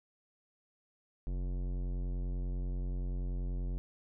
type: tone with tanh clipping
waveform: sine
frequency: 45.17 Hz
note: F#1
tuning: 41 cents flat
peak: -35 dBFS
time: 1.27-3.78 s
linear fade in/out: 0 ms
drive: 17 dB
effects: none